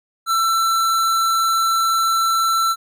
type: tone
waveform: square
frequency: 1339 Hz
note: E6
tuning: 27 cents sharp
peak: -16 dBFS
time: 0.26-2.76 s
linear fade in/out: 50 ms
effects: none